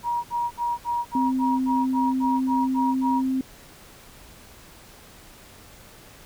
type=tone bursts; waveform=sine; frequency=952 Hz; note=A#5; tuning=36 cents sharp; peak=-22 dBFS; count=12; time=0.03-3.221 s; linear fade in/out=50 ms; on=210 ms; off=61 ms
type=tone with pitch glide; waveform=sine; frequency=259.9 to 261.9 Hz; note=C4 to C4; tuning=-11 to +2 cents; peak=-21 dBFS; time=1.15-3.41 s; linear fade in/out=2 ms; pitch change=+13 cents; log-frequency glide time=1.62-3.16 s
effects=pink hiss -48 dBFS RMS until 6.25 s